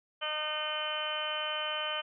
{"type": "harmonic tone", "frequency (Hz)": 305.4, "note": "D#4", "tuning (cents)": -32, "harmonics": [2, 3, 4, 5, 6, 7, 8, 9, 10], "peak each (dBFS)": [-39, -44, -39, -41, -47, -47, -43, -45, -35], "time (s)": [0.21, 2.02], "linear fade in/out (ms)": 20, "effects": []}